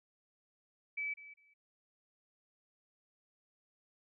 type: tone with echo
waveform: sine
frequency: 2300 Hz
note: D7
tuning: 37 cents flat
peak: -35 dBFS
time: 0.97-1.14 s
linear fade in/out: 10 ms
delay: 200 ms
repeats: 2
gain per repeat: -15 dB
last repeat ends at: 1.54 s
effects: none